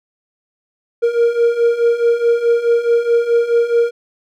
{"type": "beating tone pair", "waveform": "triangle", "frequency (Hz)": [466.2, 470.9], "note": ["A#4", "A#4"], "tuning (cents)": [0, 18], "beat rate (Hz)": 4.7, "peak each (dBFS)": [-15, -11], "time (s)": [1.02, 3.91], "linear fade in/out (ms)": 20, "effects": []}